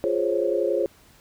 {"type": "chord", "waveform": "sine", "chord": "Db major seventh", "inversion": "first", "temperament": "equal", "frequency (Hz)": [349.2, 415.3, 523.3, 554.4], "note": ["F4", "Ab4", "C5", "Db5"], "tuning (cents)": [0, 0, 0, 0], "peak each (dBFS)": -26, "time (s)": [0.04, 0.86], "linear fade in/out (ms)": 0, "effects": ["pink hiss -55 dBFS RMS until 1.2 s"]}